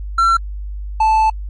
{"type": "tone pair in turn", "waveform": "triangle", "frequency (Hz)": [1354, 876.3], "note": ["E6", "A5"], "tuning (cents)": [46, -7], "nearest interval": "minor sixth", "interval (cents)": 753, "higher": "first", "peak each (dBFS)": -8, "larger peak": "neither", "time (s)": [[0.18, 0.37], [1, 1.3]], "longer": "second", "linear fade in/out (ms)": 5, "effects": ["added 50 Hz sine -23 dBFS peak until 1.49 s", "MP3 48 kbps"]}